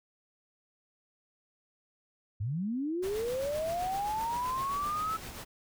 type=linear sweep; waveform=sine; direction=up; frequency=91.6 to 1318.5 Hz; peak=-30 dBFS; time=2.4-5.17 s; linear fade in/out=10 ms
type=noise with tremolo; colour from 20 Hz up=pink; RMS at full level=-42 dBFS; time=3.02-5.45 s; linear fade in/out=20 ms; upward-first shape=sine; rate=7.7 Hz; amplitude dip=40%
effects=none